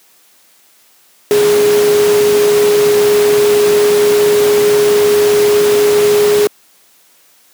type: tone in noise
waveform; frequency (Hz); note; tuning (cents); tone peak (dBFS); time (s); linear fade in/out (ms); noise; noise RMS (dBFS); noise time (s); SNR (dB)
sine; 415.3; G#4; 0; -7; 1.31-6.47; 0; pink; -18; 1.31-6.47; +8
effects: white hiss -49 dBFS RMS until 7.53 s + high-pass 200 Hz 12 dB/octave